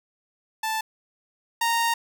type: tone pair in turn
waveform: sawtooth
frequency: 880 / 927.5 Hz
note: A5 / A#5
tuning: 0 / -9 cents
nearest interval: minor second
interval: 91 cents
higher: second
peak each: -21 / -17 dBFS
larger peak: second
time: 0.63-0.81 / 1.61-1.94 s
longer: second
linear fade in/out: 5 ms
effects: none